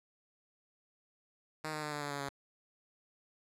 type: tone with pitch steps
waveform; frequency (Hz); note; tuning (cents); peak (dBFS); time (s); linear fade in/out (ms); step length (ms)
5% pulse; 155.56 / 152.8 / 150.09 / 147.42 / 144.81 / 142.24 / 139.71; D#3 / D#3 / D3 / D3 / D3 / C#3 / C#3; 0 / -31 / +38 / +7 / -24 / +45 / +14; -26; 1.64-2.291; 5; 93
effects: low-pass 11000 Hz 12 dB/octave